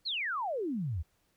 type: exponential sweep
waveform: sine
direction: down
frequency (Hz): 4510 to 71.5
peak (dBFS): -31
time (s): 0.05-1.03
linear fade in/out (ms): 20
effects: pink hiss -73 dBFS RMS until 1.36 s